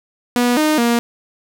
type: tone with pitch steps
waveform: sawtooth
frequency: 243.5 / 307.3 / 236 Hz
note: B3 / D#4 / A#3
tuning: -24 / -21 / +22 cents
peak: -9 dBFS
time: 0.36-0.99 s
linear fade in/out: 0 ms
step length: 210 ms
effects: none